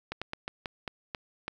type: slowing click train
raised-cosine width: 0.3 ms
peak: -18 dBFS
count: 8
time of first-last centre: 0.12-1.48 s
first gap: 96 ms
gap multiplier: 1.23
effects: 9-bit